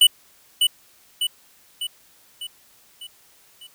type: tone with echo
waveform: square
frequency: 2966 Hz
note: F#7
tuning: 4 cents sharp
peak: -10 dBFS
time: 0.01-0.07 s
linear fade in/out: 5 ms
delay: 600 ms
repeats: 6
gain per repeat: -5 dB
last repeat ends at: 3.67 s
effects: white hiss -55 dBFS RMS until 3.74 s